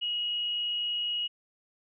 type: tone with amplitude modulation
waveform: sine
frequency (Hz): 2896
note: F#7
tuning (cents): -38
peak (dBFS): -27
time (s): 0.01-1.28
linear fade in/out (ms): 20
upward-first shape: sine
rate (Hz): 271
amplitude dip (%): 25
effects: none